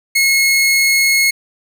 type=tone; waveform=sawtooth; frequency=2172 Hz; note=C#7; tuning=36 cents flat; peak=-7 dBFS; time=0.15-1.31 s; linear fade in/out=10 ms; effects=none